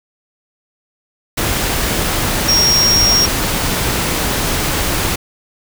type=tone in noise; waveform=sine; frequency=5588 Hz; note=F8; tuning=in tune; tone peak=-10 dBFS; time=2.48-3.26 s; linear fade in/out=10 ms; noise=pink; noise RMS=-17 dBFS; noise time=1.37-5.16 s; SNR=+4 dB; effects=none